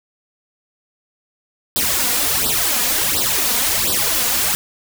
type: noise with flanger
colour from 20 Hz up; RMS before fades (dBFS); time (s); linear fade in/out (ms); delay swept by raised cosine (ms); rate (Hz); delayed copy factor
white; -18; 1.76-4.55; 0; 0.22 to 4.22; 1.4; +0.95
effects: none